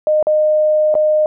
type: tone with dropouts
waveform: sine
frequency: 613 Hz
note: D#5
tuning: 26 cents flat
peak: -10 dBFS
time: 0.07-1.26 s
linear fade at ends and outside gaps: 1 ms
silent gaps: 0.227-0.269 / 0.942-0.952 s
effects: none